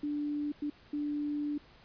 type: tone bursts at uneven times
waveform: sine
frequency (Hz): 293.7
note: D4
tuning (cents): 0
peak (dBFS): -31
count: 3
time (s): 0.03-0.52 / 0.62-0.7 / 0.93-1.58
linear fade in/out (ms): 5
effects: pink hiss -59 dBFS RMS until 1.84 s + resampled to 11025 Hz